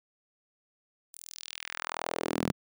sawtooth tone with high-pass filter sweep, 41.2 Hz, E1, in tune, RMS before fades -36 dBFS, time 1.13-2.52 s, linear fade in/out 10 ms, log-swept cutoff 10000 to 170 Hz, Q 1.8, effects none

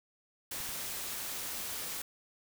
white noise, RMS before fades -39 dBFS, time 0.51-2.02 s, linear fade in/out 5 ms
clicks, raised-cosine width 5 ms, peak -39 dBFS, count 2, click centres 0.603 / 0.691 s
effects none

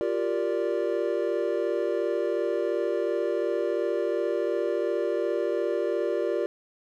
triangle chord, G minor seventh, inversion third, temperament equal with one note detuned, 349.2 / 392 / 466.2 / 584.3 Hz, F4 / G4 / Bb4 / D5, 0 / 0 / 0 / -9 cents, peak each -28 dBFS, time 0.01-6.46 s, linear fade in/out 0 ms, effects none

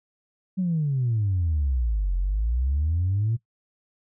sine exponential two-way sweep, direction down then up, 192 to 43.65 to 118.3 Hz, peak -20 dBFS, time 0.57-3.37 s, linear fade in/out 20 ms, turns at 2.16 s, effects noise-tail reverb RT60 0.1 s tail -18 dB re dry + tanh soft clip ceiling -17 dBFS

